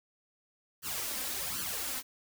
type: noise with flanger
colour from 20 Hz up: white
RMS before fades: -36 dBFS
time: 0.82-2.03 s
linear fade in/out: 50 ms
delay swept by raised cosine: 0.66 to 3.86 ms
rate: 1.3 Hz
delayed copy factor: +0.75
effects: none